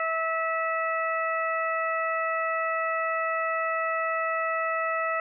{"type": "harmonic tone", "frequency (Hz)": 651, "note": "E5", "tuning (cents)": -22, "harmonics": [1, 2, 3, 4], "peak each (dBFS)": [-30, -28, -31, -37], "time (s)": [0, 5.2], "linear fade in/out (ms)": 2, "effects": []}